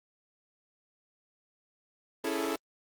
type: chord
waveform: sawtooth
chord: A major seventh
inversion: first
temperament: equal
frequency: 277.2 / 329.6 / 415.3 / 440 Hz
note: C#4 / E4 / G#4 / A4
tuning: 0 / 0 / 0 / 0 cents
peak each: -32 / -30 / -32 / -31 dBFS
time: 2.24-2.56 s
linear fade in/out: 5 ms
effects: Opus 24 kbps